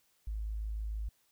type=tone; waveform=sine; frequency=53.3 Hz; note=G#1; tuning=46 cents sharp; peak=-34 dBFS; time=0.27-1.09 s; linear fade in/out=5 ms; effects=white hiss -72 dBFS RMS until 1.31 s